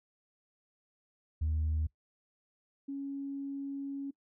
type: tone pair in turn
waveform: sine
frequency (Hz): 78 / 277.4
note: D#2 / C#4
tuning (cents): +5 / +1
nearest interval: octave + minor seventh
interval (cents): 2196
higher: second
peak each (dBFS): -27 / -35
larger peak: first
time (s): 1.41-1.87 / 2.88-4.11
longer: second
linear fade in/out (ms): 10
effects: noise-tail reverb RT60 0.1 s tail -21 dB re dry + tanh soft clip ceiling -26 dBFS